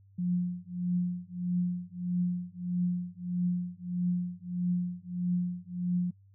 sine tone with tremolo, 177.8 Hz, F3, 31 cents sharp, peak -24 dBFS, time 0.18-6.11 s, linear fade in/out 10 ms, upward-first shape triangle, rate 1.6 Hz, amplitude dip 100%, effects noise-tail reverb RT60 0.1 s tail -25 dB re dry + added 98 Hz sine -56 dBFS peak until 6.34 s

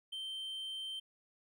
triangle tone, 3120 Hz, G7, 9 cents flat, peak -38 dBFS, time 0.12-1 s, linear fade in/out 10 ms, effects none

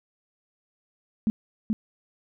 sine tone with echo, 218 Hz, A3, 16 cents flat, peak -19 dBFS, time 1.27-1.3 s, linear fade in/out 0 ms, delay 430 ms, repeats 1, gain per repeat -2 dB, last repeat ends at 1.73 s, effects none

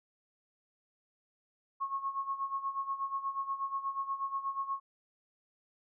sine tone with tremolo, 1093 Hz, C#6, 25 cents flat, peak -30 dBFS, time 1.8-4.8 s, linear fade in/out 20 ms, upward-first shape sine, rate 8.3 Hz, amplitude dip 75%, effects none

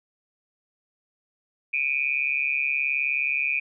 sine tone with amplitude modulation, 2430 Hz, D#7, 42 cents flat, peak -18 dBFS, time 1.73-3.6 s, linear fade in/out 10 ms, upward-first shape sine, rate 139 Hz, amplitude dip 95%, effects none

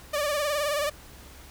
sawtooth tone with vibrato, 587.3 Hz, D5, in tune, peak -21 dBFS, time 0.13-0.9 s, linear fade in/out 10 ms, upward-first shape sine, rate 19 Hz, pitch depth 66 cents each way, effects added 66 Hz sine -50 dBFS peak until 1.5 s + pink hiss -49 dBFS RMS until 1.5 s

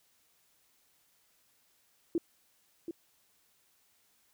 sine tone with echo, 335.9 Hz, E4, 33 cents sharp, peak -26 dBFS, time 2.15-2.18 s, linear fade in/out 2 ms, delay 730 ms, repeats 1, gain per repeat -9 dB, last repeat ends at 2.91 s, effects white hiss -70 dBFS RMS until 4.33 s

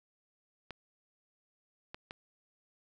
clicks, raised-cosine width 0.3 ms, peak -26 dBFS, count 3, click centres 0.707 / 1.945 / 2.109 s, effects none

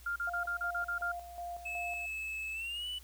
sine tone bursts, 1400 Hz, F6, 4 cents sharp, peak -32 dBFS, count 8, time 0.06-1.119 s, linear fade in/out 5 ms, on 100 ms, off 37 ms
sine tone with tremolo, 698.5 Hz, F5, in tune, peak -38 dBFS, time 0.27-2.06 s, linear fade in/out 5 ms, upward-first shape square, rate 2.7 Hz, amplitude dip 60%
triangle tone with pitch glide, 2600 to 2969 Hz, E7 to F#7, -24 to +5 cents, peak -35 dBFS, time 1.65-2.99 s, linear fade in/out 10 ms, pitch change +229 cents, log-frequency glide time 2.52-2.87 s
effects added 60 Hz sine -53 dBFS peak until 3.03 s + white hiss -59 dBFS RMS until 3.03 s

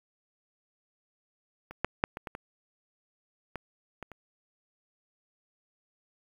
clicks, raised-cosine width 0.5 ms, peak -28 / -11 / -8 / -22 / -22 / -23 / -21 / -24 / -30 dBFS, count 9, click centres 1.71 / 1.846 / 2.039 / 2.171 / 2.272 / 2.351 / 3.557 / 4.027 / 4.117 s, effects 8-bit

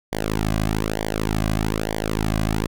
sawtooth tone with flanger, 53.4 Hz, G#1, 49 cents sharp, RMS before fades -23 dBFS, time 0.12-2.67 s, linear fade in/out 10 ms, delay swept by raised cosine 0.75 to 2.25 ms, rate 1.1 Hz, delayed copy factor -1, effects none

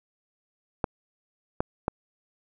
clicks, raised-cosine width 1 ms, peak -10 dBFS, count 3, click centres 0.842 / 1.605 / 1.881 s, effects none

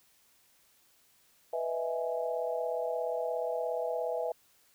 sine chord, E major seventh, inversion second, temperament equal, 493.9 / 622.3 / 659.3 / 830.6 Hz, B4 / D#5 / E5 / G#5, 0 / 0 / 0 / 0 cents, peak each -34 / -39 / -34 / -40 dBFS, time 1.53-4.32 s, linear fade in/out 5 ms, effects white hiss -66 dBFS RMS until 4.74 s

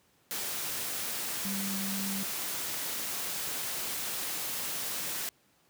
sine tone in noise, 196.1 Hz, G3, 1 cent sharp, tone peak -34 dBFS, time 1.45-2.23 s, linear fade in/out 0 ms, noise white, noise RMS -35 dBFS, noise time 0.31-5.29 s, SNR -2 dB, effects pink hiss -67 dBFS RMS until 5.69 s + high-pass 100 Hz 12 dB/octave

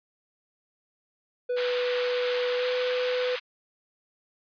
triangle tone with pitch glide, 493.9 to 499.6 Hz, B4 to B4, 0 to +20 cents, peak -23 dBFS, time 1.49-3.36 s, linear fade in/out 10 ms, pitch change +20 cents, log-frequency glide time 2.56-2.66 s
white band-pass noise, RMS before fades -35 dBFS, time 1.56-3.4 s, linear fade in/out 20 ms, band 980 to 3900 Hz, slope 24 dB/octave
effects resampled to 11025 Hz

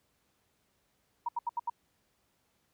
sine tone bursts, 948 Hz, A#5, 29 cents sharp, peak -29 dBFS, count 5, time 1.26-1.699 s, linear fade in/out 5 ms, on 27 ms, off 76 ms, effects pink hiss -74 dBFS RMS until 2.73 s + high-pass 60 Hz 12 dB/octave

